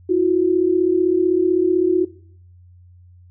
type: tone pair together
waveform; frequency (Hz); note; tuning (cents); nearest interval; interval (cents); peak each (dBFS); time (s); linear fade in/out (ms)
sine; 329.6 / 365.4; E4 / F#4; 0 / -22; major second; 178; -19 / -15; 0.09-2.05; 10
effects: noise-tail reverb RT60 0.6 s tail -20 dB re dry + added 89 Hz sine -44 dBFS peak until 3.3 s